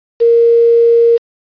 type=tone with quantisation; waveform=sine; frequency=466.2 Hz; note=A#4; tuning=in tune; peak=-5 dBFS; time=0.2-1.18 s; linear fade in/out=20 ms; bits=5; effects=resampled to 11025 Hz